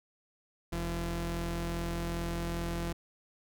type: tone pair together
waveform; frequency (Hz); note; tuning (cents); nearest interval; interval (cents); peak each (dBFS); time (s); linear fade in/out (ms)
sawtooth; 42.48 / 169.9; F1 / F3; -47 / -47; 2 octaves; 2400; -32 / -30; 0.72-2.93; 10
effects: none